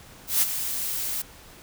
blue noise with ADSR envelope, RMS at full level -19 dBFS, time 0.27-1.22 s, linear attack 150 ms, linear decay 26 ms, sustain -10 dB, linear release 6 ms, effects pink hiss -48 dBFS RMS until 1.62 s

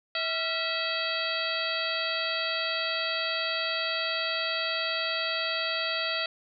harmonic tone with a mistuned harmonic, 650 Hz, E5, 24 cents flat, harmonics 1 / 2 / 3 / 4 / 5 / 6 / 7, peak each -35 / -35 / -35 / -35 / -35 / -35 / -35 dBFS, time 0.15-6.26 s, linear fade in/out 2 ms, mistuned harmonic 2, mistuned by +89 cents, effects none

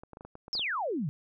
clicks, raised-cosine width 1 ms, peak -31 dBFS, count 9, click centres 0.035 / 0.133 / 0.171 / 0.209 / 0.25 / 0.354 / 0.481 / 0.552 / 0.594 s
sine exponential sweep, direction down, 5570 to 130.81 Hz, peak -29 dBFS, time 0.53-1.09 s, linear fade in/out 0 ms
effects none

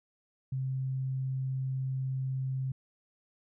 sine tone, 131.9 Hz, C3, 14 cents sharp, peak -30 dBFS, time 0.52-2.72 s, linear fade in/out 5 ms, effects none

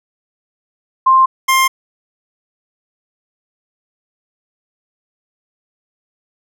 sine / 25% pulse tone pair in turn, 1052 / 1056.6 Hz, C6 / C6, +9 / +17 cents, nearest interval unison, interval 8 cents, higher second, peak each -6 dBFS, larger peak neither, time 1.06-1.26 / 1.48-1.68 s, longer neither, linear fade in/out 10 ms, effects none

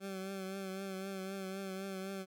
20% pulse tone with vibrato, 192.2 Hz, G3, 34 cents flat, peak -35 dBFS, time 0-2.26 s, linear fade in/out 50 ms, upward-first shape triangle, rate 3.9 Hz, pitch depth 43 cents each way, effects none

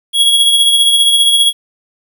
square tone with tremolo, 3322 Hz, G#7, in tune, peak -6 dBFS, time 0.13-1.53 s, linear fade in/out 50 ms, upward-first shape sine, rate 15 Hz, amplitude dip 40%, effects 8-bit

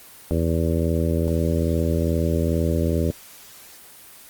harmonic tone, 82.41 Hz, E2, in tune, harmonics 1 / 2 / 3 / 4 / 5 / 6 / 7, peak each -22 / -25 / -27 / -28 / -29 / -30 / -30 dBFS, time 0.31-3.11 s, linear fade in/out 0 ms, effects white hiss -45 dBFS RMS until 4.29 s + Opus 24 kbps

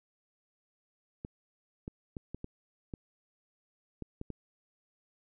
clicks, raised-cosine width 3 ms, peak -26 dBFS, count 9, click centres 1.249 / 1.879 / 2.168 / 2.346 / 2.444 / 2.938 / 4.023 / 4.214 / 4.303 s, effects none

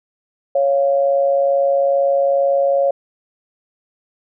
sine tone pair together, 554.4 / 696.7 Hz, C#5 / F5, 0 / -4 cents, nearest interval major third, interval 396 cents, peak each -13 / -21 dBFS, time 0.55-2.91 s, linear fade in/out 5 ms, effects none

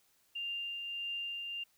sine tone with tremolo, 2794 Hz, F7, in tune, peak -35 dBFS, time 0.35-1.64 s, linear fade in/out 10 ms, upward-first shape triangle, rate 1.6 Hz, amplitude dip 35%, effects white hiss -71 dBFS RMS until 1.77 s

